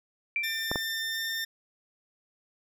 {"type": "tone with exponential decay", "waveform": "sine", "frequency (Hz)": 2349, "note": "D7", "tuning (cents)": 0, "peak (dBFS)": -24, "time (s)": [0.36, 0.82], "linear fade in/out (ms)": 1, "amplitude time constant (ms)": 100}
{"type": "tone with pitch glide", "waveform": "20% pulse", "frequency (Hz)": [1795, 1805.4], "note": ["A6", "A6"], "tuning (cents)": [34, 44], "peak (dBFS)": -25, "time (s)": [0.43, 1.45], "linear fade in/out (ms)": 10, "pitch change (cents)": 10, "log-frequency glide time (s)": [0.86, 1.29]}
{"type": "clicks", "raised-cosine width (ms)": 1, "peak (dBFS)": -15, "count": 2, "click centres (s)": [0.715, 0.758]}
{"effects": []}